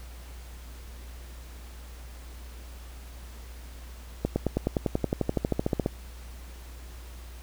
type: accelerating click train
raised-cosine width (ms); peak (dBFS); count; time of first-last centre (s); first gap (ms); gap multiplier
2; -11; 20; 4.25-5.861; 110; 0.97
effects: added 60 Hz sine -41 dBFS peak until 7.42 s + pink hiss -51 dBFS RMS until 7.42 s